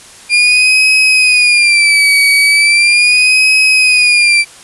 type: tone with vibrato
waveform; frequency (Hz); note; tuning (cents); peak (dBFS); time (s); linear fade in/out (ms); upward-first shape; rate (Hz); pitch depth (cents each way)
35% pulse; 2400; D7; +37; -4; 0.29-4.45; 50; sine; 0.38; 100
effects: white hiss -36 dBFS RMS until 4.63 s + resampled to 24000 Hz